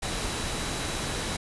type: tone in noise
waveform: sine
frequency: 3918 Hz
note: B7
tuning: 15 cents flat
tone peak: -42 dBFS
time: 0.02-1.37 s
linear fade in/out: 10 ms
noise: pink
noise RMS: -31 dBFS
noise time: 0.02-1.37 s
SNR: -14 dB
effects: resampled to 24000 Hz